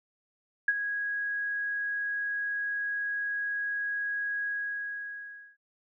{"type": "tone with ADSR envelope", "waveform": "sine", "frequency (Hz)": 1654, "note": "G#6", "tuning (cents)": -8, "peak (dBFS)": -19, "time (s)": [0.68, 5.57], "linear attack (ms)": 4, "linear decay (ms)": 39, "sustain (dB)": -10, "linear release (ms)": 1100, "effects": []}